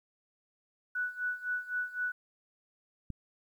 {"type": "tone with tremolo", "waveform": "sine", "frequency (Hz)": 1480, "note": "F#6", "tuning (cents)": 0, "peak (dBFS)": -29, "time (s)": [0.95, 2.12], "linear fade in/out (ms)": 5, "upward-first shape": "sine", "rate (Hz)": 3.9, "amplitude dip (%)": 85}
{"type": "click", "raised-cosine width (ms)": 5, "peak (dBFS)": -26, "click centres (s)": 3.103}
{"effects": ["11-bit"]}